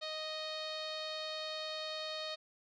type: tone with low-pass filter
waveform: sawtooth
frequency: 622.3 Hz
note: D#5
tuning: in tune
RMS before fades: -41 dBFS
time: 0.01-2.36 s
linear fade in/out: 20 ms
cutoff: 4100 Hz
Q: 9.1
effects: none